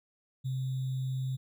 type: tone with sample-and-hold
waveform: sine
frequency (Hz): 130.81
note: C3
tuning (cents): 0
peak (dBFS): -30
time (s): 0.44-1.37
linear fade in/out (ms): 20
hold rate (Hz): 3675
effects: none